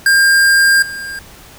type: tone with level steps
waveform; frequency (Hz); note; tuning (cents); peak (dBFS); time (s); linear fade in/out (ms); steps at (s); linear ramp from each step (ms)
square; 1603; G6; +38; -8 / -24; 0.06-1.19; 2; 0.82; 5
effects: pink hiss -39 dBFS RMS until 1.58 s